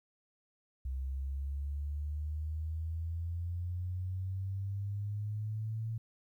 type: exponential sweep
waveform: sine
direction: up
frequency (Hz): 65 to 113.4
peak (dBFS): -34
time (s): 0.85-5.98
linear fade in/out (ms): 5
effects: 12-bit